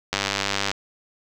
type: click train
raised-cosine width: 0.2 ms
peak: -5 dBFS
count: 59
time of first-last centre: 0.13-0.715 s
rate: 99.2 Hz
effects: none